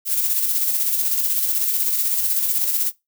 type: noise with tremolo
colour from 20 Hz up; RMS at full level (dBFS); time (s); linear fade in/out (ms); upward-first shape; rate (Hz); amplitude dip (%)
violet; -19; 0.05-2.92; 50; square; 16; 35
effects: noise-tail reverb RT60 0.2 s tail -21 dB re dry